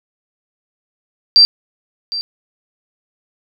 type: tone with echo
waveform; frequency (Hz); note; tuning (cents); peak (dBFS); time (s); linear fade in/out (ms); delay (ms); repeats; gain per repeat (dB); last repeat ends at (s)
sine; 4699; D8; 0; -4; 1.36-1.45; 0; 760; 1; -15; 2.21
effects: none